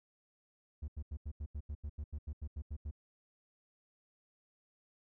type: tone bursts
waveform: triangle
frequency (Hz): 73.42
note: D2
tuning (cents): 0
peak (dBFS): -36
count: 15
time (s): 0.82-2.912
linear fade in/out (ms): 10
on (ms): 62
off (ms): 83
effects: none